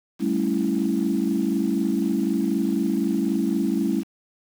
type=chord; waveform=sine; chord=A dominant seventh; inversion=third; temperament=equal; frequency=196 / 220 / 277.2 / 329.6 Hz; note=G3 / A3 / C#4 / E4; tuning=0 / 0 / 0 / 0 cents; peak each=-25 dBFS; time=0.19-4.04 s; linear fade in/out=50 ms; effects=tanh soft clip ceiling -11 dBFS + 7-bit